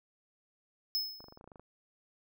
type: tone with exponential decay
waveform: square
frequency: 5190 Hz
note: E8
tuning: 28 cents flat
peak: -28 dBFS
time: 0.95-1.38 s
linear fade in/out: 0 ms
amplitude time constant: 93 ms
type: clicks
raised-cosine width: 1 ms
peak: -38 dBFS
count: 11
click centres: 1.205 / 1.242 / 1.284 / 1.324 / 1.374 / 1.411 / 1.442 / 1.476 / 1.518 / 1.558 / 1.596 s
effects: none

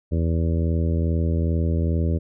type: harmonic tone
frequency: 82.41 Hz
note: E2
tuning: in tune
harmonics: 1 / 2 / 3 / 4 / 5 / 6 / 7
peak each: -20 / -26 / -30 / -32 / -34 / -36 / -37 dBFS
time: 0.11-2.19 s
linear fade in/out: 20 ms
effects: none

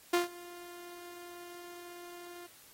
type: tone with ADSR envelope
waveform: sawtooth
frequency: 350.1 Hz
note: F4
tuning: 4 cents sharp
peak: -20 dBFS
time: 0.13-2.47 s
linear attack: 8 ms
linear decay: 140 ms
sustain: -23 dB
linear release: 12 ms
effects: white hiss -58 dBFS RMS until 2.73 s + AAC 48 kbps

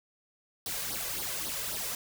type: noise with flanger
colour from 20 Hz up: white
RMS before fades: -35 dBFS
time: 0.66-1.95 s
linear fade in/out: 2 ms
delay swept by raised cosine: 0.2 to 2 ms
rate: 3.7 Hz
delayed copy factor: +0.7
effects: none

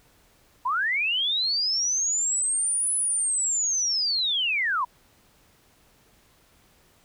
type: linear two-way sweep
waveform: sine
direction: up then down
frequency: 932.3 to 10170 to 932.3 Hz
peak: -22 dBFS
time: 0.65-4.85 s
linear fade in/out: 10 ms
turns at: 2.94 s
effects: pink hiss -60 dBFS RMS until 7.04 s

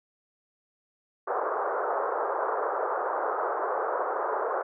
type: band-pass noise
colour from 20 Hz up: pink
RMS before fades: -29 dBFS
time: 1.27-4.63 s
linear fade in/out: 10 ms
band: 410 to 1400 Hz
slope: 48 dB/octave
effects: none

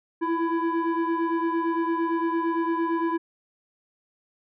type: tone with frequency modulation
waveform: sine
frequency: 329.6 Hz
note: E4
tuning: in tune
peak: -21 dBFS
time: 0.21-3.18 s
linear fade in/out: 20 ms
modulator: 668 Hz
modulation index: 1.2
effects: tanh soft clip ceiling -19 dBFS

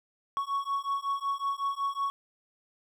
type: beating tone pair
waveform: triangle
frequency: 1108.7 / 1114.1 Hz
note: C#6 / C#6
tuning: 0 / +8 cents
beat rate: 5.4 Hz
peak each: -30 / -30 dBFS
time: 0.37-2.1 s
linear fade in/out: 0 ms
effects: none

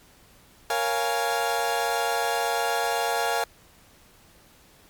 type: chord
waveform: 30% pulse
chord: Bb minor seventh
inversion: none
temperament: equal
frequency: 466.2 / 554.4 / 698.5 / 830.6 Hz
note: Bb4 / Db5 / F5 / Ab5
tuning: 0 / 0 / 0 / 0 cents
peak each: -27 / -30 / -25 / -25 dBFS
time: 0.7-3.44 s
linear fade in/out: 2 ms
effects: pink hiss -55 dBFS RMS until 4.89 s + MP3 96 kbps

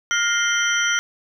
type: tone cluster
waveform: sine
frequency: 1411 / 1864 / 2094 / 3128 / 5900 Hz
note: F6 / A#6 / C7 / G7 / F#8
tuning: +17 / -1 / +1 / -4 / -6 cents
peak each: -20 / -29 / -27 / -25 / -25 dBFS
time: 0.11-0.99 s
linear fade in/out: 0 ms
effects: 8-bit

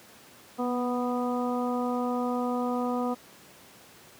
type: harmonic tone with a mistuned harmonic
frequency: 246.9 Hz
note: B3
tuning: in tune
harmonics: 1 / 2 / 3 / 4 / 5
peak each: -28 / -32 / -34 / -37 / -37 dBFS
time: 0.58-3.15 s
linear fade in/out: 20 ms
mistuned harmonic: 1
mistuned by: -16 cents
effects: pink hiss -52 dBFS RMS until 4.19 s + high-pass 150 Hz 12 dB/octave

